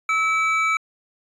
triangle tone pair together, 1300.9 / 2300 Hz, E6 / D7, -23 / -37 cents, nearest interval minor seventh, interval 986 cents, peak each -19 dBFS, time 0.09-0.77 s, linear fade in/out 2 ms, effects resampled to 24000 Hz

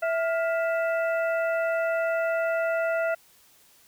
harmonic tone with a mistuned harmonic, 659.3 Hz, E5, in tune, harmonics 1 / 2 / 3 / 4, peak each -24 / -30 / -37 / -40 dBFS, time 0.02-3.15 s, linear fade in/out 10 ms, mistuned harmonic 2, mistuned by +110 cents, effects white hiss -58 dBFS RMS until 3.87 s

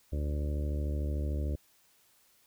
harmonic tone, 73.42 Hz, D2, in tune, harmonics 1 / 2 / 3 / 4 / 5 / 6 / 7 / 8, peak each -30 / -41 / -45 / -43 / -46 / -51 / -48 / -48 dBFS, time 0.12-1.56 s, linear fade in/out 10 ms, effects white hiss -66 dBFS RMS until 2.46 s

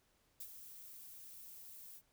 violet noise with ADSR envelope, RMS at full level -45 dBFS, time 0.4-2.02 s, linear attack 7 ms, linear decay 60 ms, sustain -9 dB, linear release 56 ms, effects pink hiss -75 dBFS RMS until 2.12 s

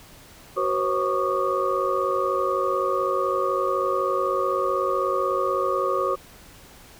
sine tone cluster, 375.8 / 488.3 / 540 / 1119 / 1215 Hz, F#4 / B4 / C#5 / C#6 / D#6, +27 / -20 / -45 / +16 / -42 cents, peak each -27 / -30 / -26 / -27 / -27 dBFS, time 0.56-6.16 s, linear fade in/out 20 ms, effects pink hiss -48 dBFS RMS until 6.99 s

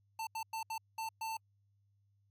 square tone bursts at uneven times, 891 Hz, A5, 22 cents sharp, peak -38 dBFS, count 6, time 0.19-0.27 / 0.35-0.43 / 0.53-0.63 / 0.7-0.78 / 0.98-1.09 / 1.21-1.37 s, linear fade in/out 5 ms, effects added 100 Hz sine -70 dBFS peak until 2.3 s + AAC 64 kbps

